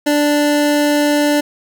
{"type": "tone", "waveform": "25% pulse", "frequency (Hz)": 293.7, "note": "D4", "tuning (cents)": 0, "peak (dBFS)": -8, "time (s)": [0.06, 1.41], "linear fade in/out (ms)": 10, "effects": []}